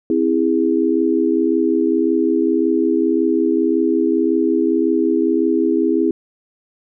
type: chord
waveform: sine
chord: C augmented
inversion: none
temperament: just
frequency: 261.6 / 327 / 408.8 Hz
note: C4 / E4 / G#4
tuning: 0 / -14 / -27 cents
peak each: -19 / -16 / -19 dBFS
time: 0.1-6.11 s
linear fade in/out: 2 ms
effects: none